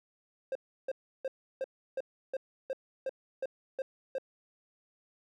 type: tone bursts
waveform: triangle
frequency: 530 Hz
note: C5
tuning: 22 cents sharp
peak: -29 dBFS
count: 11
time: 0.52-4.183 s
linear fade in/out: 2 ms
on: 33 ms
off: 330 ms
effects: none